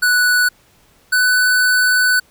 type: tone pair in turn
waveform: square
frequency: 1480 / 1496.3 Hz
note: F#6 / F#6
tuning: 0 / +19 cents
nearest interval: unison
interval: 19 cents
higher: second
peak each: -12 dBFS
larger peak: neither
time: 0.02-0.49 / 1.12-2.2 s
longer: second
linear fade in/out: 10 ms
effects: pink hiss -53 dBFS RMS until 2.3 s